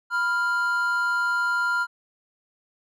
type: tone pair together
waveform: triangle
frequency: 987.8 / 1397 Hz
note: B5 / F6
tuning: 0 / 0 cents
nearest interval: tritone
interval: 600 cents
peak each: -27 / -20 dBFS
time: 0.1-1.87 s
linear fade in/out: 50 ms
effects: none